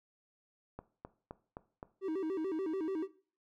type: click train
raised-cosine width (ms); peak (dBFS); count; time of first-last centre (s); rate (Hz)
1; -29; 5; 0.79-1.829; 3.85
type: tone with vibrato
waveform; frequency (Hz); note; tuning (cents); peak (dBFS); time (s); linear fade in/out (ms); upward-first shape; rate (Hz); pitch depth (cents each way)
triangle; 349; F4; -1; -31; 2.01-3.08; 50; square; 6.9; 170
effects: noise-tail reverb RT60 0.4 s tail -17 dB re dry